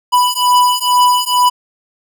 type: beating tone pair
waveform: square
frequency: 987.8 / 990 Hz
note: B5 / B5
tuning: 0 / +4 cents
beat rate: 2.2 Hz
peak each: -13 dBFS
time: 0.12-1.5 s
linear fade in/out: 20 ms
effects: none